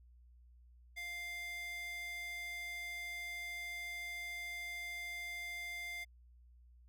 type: tone with high-pass filter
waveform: square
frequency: 698.5 Hz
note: F5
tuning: in tune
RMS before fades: -44 dBFS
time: 0.96-6.05 s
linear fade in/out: 20 ms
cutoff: 1800 Hz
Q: 4.4
effects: added 60 Hz sine -59 dBFS peak until 6.88 s